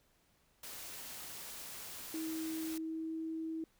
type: noise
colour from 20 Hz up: white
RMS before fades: -47 dBFS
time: 0.63-2.78 s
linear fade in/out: 5 ms
type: tone with pitch glide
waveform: sine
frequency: 320 to 322.2 Hz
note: D#4 to E4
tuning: +49 to -39 cents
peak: -37 dBFS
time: 2.14-3.64 s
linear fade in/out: 2 ms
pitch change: +12 cents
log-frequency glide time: 2.59-3.16 s
effects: pink hiss -72 dBFS RMS until 3.79 s